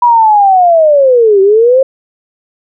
sine linear two-way sweep, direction down then up, 978 to 380 to 541 Hz, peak -3 dBFS, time 0.02-1.83 s, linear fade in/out 5 ms, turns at 1.41 s, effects none

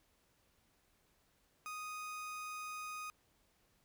30% pulse tone, 1244.5 Hz, D#6, in tune, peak -40 dBFS, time 1.66-3.1 s, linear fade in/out 0 ms, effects pink hiss -74 dBFS RMS until 3.84 s

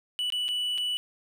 triangle tone with dropouts, 2960 Hz, F#7, in tune, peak -25 dBFS, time 0.19-0.97 s, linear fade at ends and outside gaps 0 ms, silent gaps 0.302-0.323 / 0.482-0.488 / 0.778-0.782 s, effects none

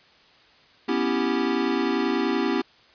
square chord, C# half-diminished seventh, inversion third, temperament equal with one note detuned, 246.9 / 277.2 / 329.6 / 390.9 Hz, B3 / C#4 / E4 / G4, 0 / 0 / 0 / -5 cents, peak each -28 dBFS, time 0.88-2.62 s, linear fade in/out 10 ms, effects white hiss -55 dBFS RMS until 2.94 s + resampled to 11025 Hz

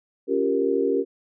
sine chord, G half-diminished seventh, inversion second, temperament equal, 277.2 / 349.2 / 392 / 466.2 Hz, Db4 / F4 / G4 / Bb4, 0 / 0 / 0 / 0 cents, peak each -26 / -29 / -23 / -24 dBFS, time 0.27-1.05 s, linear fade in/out 50 ms, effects none

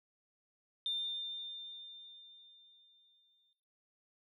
sine tone with exponential decay, 3603 Hz, A7, 40 cents sharp, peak -32 dBFS, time 0.86-3.53 s, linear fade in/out 1 ms, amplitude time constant 580 ms, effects noise-tail reverb RT60 0.7 s tail -18 dB re dry + tanh soft clip ceiling -28 dBFS

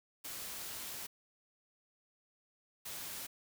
white noise bursts at uneven times, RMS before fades -44 dBFS, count 2, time 0.24-1.07 / 2.85-3.27 s, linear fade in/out 10 ms, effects none

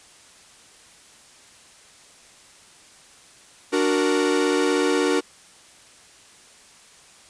45% pulse chord, D augmented, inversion none, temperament equal, 293.7 / 370 / 466.2 Hz, D4 / F#4 / A#4, 0 / 0 / 0 cents, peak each -23 dBFS, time 3.72-5.21 s, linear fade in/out 20 ms, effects white hiss -50 dBFS RMS until 7.29 s + resampled to 22050 Hz

